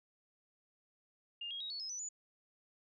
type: tone with pitch steps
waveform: sine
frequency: 2816 / 3272 / 3803 / 4419 / 5135 / 5967 / 6934 Hz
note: F7 / G#7 / A#7 / C#8 / E8 / F#8 / A8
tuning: +14 / -26 / +34 / -6 / -46 / +14 / -26 cents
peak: -40 dBFS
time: 1.41-2.089 s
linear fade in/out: 5 ms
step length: 97 ms
effects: none